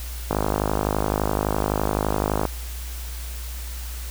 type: click train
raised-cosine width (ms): 1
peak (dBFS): -7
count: 112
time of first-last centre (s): 0.31-2.453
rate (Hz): 51.8
effects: added 60 Hz sine -30 dBFS peak until 4.1 s + white hiss -39 dBFS RMS until 4.1 s